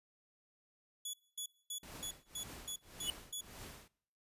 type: tone bursts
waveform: 15% pulse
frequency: 3400 Hz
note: G#7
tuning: 40 cents sharp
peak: -33 dBFS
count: 8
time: 1.05-3.41 s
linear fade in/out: 5 ms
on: 85 ms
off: 240 ms
type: noise with tremolo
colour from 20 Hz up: pink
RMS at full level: -49 dBFS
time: 1.83-3.88 s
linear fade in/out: 2 ms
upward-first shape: triangle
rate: 1.8 Hz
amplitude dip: 100%
type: tone with exponential growth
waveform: square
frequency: 2960 Hz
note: F#7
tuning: in tune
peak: -30 dBFS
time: 3-3.1 s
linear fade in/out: 1 ms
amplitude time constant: 20 ms
effects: noise-tail reverb RT60 0.7 s tail -24 dB re dry + resampled to 32000 Hz